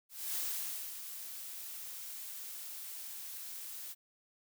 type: noise with ADSR envelope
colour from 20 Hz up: blue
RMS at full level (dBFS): -36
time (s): 0.09-3.95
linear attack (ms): 270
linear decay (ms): 580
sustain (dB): -9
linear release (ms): 36
effects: none